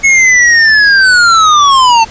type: linear sweep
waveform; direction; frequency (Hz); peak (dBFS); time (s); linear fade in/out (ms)
square; down; 2197 to 881; -4; 0.03-2.05; 20
effects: pink hiss -31 dBFS RMS until 2.1 s + resampled to 16000 Hz